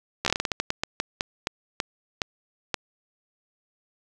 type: slowing click train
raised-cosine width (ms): 0.2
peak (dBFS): -7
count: 18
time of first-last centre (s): 0.25-2.743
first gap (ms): 13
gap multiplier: 1.26
effects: none